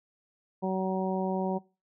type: harmonic tone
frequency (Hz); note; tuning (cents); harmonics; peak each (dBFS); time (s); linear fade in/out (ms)
188.5; F#3; +32; 1 / 2 / 3 / 4 / 5; -30 / -33 / -35 / -36 / -37; 0.62-1.59; 20
effects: noise-tail reverb RT60 0.3 s tail -22 dB re dry